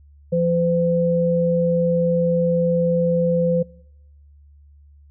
sine tone pair together, 171.18 / 510 Hz, F3 / C5, -34 / -44 cents, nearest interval octave + perfect fifth, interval 1890 cents, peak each -20 / -18 dBFS, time 0.32-3.63 s, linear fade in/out 10 ms, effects noise-tail reverb RT60 0.8 s tail -24 dB re dry + added 72 Hz sine -46 dBFS peak until 5.1 s

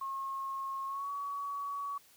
sine tone with pitch glide, 1082 to 1129.3 Hz, C#6 to C#6, -42 to +32 cents, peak -35 dBFS, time 0.01-1.98 s, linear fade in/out 5 ms, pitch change +74 cents, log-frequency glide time 0.86-1.09 s, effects white hiss -62 dBFS RMS until 2.16 s

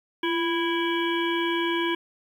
harmonic tone with a mistuned harmonic, 329.4 Hz, E4, 1 cent flat, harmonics 1 / 3 / 5 / 7 / 9 / 10, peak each -25 / -30 / -32 / -33 / -35 / -35 dBFS, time 0.23-1.95 s, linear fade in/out 5 ms, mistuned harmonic 1, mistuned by +54 cents, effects 9-bit

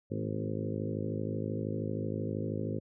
harmonic tone with a mistuned harmonic, 52.9 Hz, G#1, 33 cents sharp, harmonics 2 / 3 / 4 / 5 / 6 / 7 / 8 / 9 / 10, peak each -37 / -39 / -40 / -41 / -42 / -42 / -43 / -44 / -44 dBFS, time 0.1-2.8 s, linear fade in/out 20 ms, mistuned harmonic 4, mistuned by +36 cents, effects none

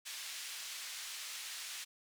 pink band-pass noise, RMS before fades -45 dBFS, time 0.05-1.85 s, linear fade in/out 20 ms, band 2400 to 10000 Hz, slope 12 dB/octave, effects none

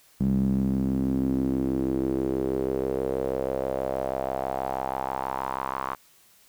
sawtooth tone with band-pass filter sweep, 66.2 Hz, C2, 21 cents sharp, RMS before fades -27 dBFS, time 0.2-5.95 s, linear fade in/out 5 ms, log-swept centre 190 to 1100 Hz, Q 4.2, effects white hiss -58 dBFS RMS until 6.48 s

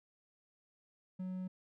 triangle tone, 185 Hz, F#3, in tune, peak -36 dBFS, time 1.19-1.48 s, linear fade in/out 10 ms, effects none

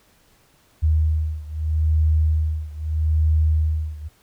sine beating tone pair, 77.78 / 78.57 Hz, D#2 / D#2, 0 / +17 cents, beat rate 0.79 Hz, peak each -19 / -21 dBFS, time 0.82-4.09 s, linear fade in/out 20 ms, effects pink hiss -58 dBFS RMS until 4.22 s

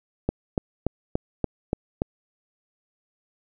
click train, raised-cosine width 2 ms, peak -9 dBFS, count 7, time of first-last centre 0.29-2.019 s, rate 3.47 Hz, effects none

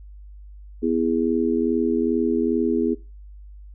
harmonic tone, 82.41 Hz, E2, in tune, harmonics 3 / 4 / 5, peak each -22 / -23 / -24 dBFS, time 0.82-2.95 s, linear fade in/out 20 ms, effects noise-tail reverb RT60 0.3 s tail -21 dB re dry + added 50 Hz sine -39 dBFS peak until 3.74 s

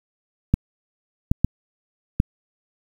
clicks, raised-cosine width 5 ms, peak -3 dBFS, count 4, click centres 0.54 / 1.315 / 1.446 / 2.201 s, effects 7-bit

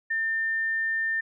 sine tone, 1800 Hz, A6, 39 cents sharp, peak -24 dBFS, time 0.1-1.21 s, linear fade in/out 10 ms, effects none

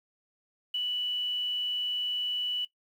sine tone with quantisation, 2960 Hz, F#7, in tune, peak -28 dBFS, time 0.74-2.65 s, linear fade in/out 5 ms, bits 9, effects noise-tail reverb RT60 0.1 s tail -17 dB re dry

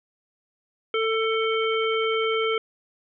harmonic tone, 445 Hz, A4, 20 cents sharp, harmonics 1 / 3 / 5 / 7, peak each -23 / -28 / -30 / -31 dBFS, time 0.94-2.58 s, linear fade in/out 2 ms, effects none

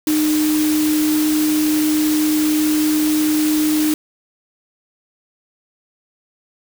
sine tone in noise, 306.1 Hz, D#4, 28 cents flat, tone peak -14 dBFS, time 0.07-3.94 s, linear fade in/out 2 ms, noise white, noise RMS -25 dBFS, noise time 0.07-3.94 s, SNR +8 dB, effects none

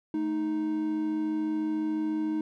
triangle tone pair together, 217.3 / 311.3 Hz, A3 / D#4, -21 / +1 cents, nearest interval tritone, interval 622 cents, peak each -34 / -25 dBFS, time 0.14-2.41 s, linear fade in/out 2 ms, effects none

